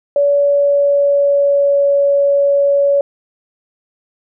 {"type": "tone with pitch glide", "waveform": "sine", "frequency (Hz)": [570, 563.8], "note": ["C#5", "C#5"], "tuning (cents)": [48, 29], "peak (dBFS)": -9, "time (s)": [0.16, 3.01], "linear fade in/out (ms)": 2, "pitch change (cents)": -19, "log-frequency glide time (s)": [0.38, 1.85], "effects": []}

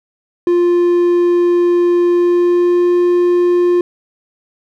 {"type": "tone with pitch glide", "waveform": "triangle", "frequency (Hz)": [350, 352.8], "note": ["F4", "F4"], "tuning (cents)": [4, 18], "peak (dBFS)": -7, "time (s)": [0.47, 3.81], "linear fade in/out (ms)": 2, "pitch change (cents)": 14, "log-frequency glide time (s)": [2.11, 2.95], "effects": []}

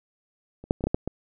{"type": "clicks", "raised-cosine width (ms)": 2, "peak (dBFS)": [-28, -6, -26, -11, -12, -8, -15], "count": 7, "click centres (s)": [0.64, 0.709, 0.808, 0.84, 0.87, 0.945, 1.076], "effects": []}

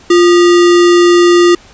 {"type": "tone with sample-and-hold", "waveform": "sine", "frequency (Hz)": 349.1, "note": "F4", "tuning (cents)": -1, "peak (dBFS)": -3, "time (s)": [0.1, 1.55], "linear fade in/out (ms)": 5, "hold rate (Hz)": 1575, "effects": ["pink hiss -40 dBFS RMS until 1.73 s", "resampled to 16000 Hz"]}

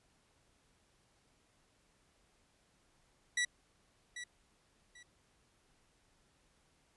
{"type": "tone with echo", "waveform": "sawtooth", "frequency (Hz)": 1949, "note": "B6", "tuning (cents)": -23, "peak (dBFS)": -27, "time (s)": [3.37, 3.45], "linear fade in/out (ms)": 5, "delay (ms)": 790, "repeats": 2, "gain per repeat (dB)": -12, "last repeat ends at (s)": 5.03, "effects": ["pink hiss -72 dBFS RMS until 6.96 s", "resampled to 24000 Hz"]}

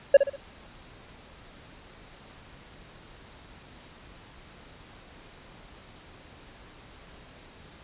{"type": "tone with echo", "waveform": "triangle", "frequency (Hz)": 557, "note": "C#5", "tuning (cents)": 8, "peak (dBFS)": -7, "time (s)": [0.14, 0.17], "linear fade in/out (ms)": 5, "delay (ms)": 64, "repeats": 3, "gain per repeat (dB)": -9, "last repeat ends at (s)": 0.362, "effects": ["pink hiss -50 dBFS RMS until 7.83 s", "resampled to 8000 Hz"]}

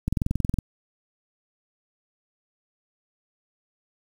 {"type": "click train", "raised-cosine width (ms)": 5, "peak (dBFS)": -11, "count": 12, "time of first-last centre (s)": [0.08, 0.587], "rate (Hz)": 21.7, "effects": ["7-bit"]}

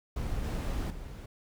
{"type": "noise with level steps", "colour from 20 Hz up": "brown", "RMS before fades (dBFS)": [-34, -32, -42], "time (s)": [0.16, 1.26], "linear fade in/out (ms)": 5, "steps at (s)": [0.44, 0.9], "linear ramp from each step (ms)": 5, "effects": []}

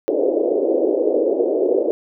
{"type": "band-pass noise", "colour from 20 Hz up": "white", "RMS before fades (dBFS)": -18, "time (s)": [0.08, 1.91], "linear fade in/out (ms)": 0, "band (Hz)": [310, 560], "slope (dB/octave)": 48, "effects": []}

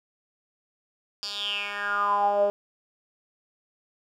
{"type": "tone with band-pass filter sweep", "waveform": "10% pulse", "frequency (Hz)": 203.8, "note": "G#3", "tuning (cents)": -32, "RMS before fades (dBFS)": -26, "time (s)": [1.23, 2.5], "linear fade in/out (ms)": 0, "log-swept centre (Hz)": [4800, 530], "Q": 7.7, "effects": []}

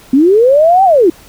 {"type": "linear two-way sweep", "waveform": "sine", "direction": "up then down", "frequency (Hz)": [249.6, 790, 308.3], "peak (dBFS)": -4, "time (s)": [0.13, 1.1], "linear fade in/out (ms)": 5, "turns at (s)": 0.84, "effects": ["pink hiss -40 dBFS RMS until 1.28 s"]}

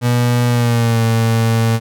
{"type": "tone with pitch glide", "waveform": "35% pulse", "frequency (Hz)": [121.3, 113.83], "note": ["B2", "A#2"], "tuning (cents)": [-31, -41], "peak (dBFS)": -10, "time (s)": [0.01, 1.8], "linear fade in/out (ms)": 50, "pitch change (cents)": -110, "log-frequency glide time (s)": [0.48, 1.03], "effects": []}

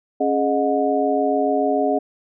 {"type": "tone cluster", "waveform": "sine", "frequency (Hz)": [274.4, 419.4, 619, 726], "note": ["C#4", "G#4", "D#5", "F#5"], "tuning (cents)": [-17, 17, -9, -33], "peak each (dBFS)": -22, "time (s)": [0.2, 1.99], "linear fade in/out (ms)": 10, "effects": []}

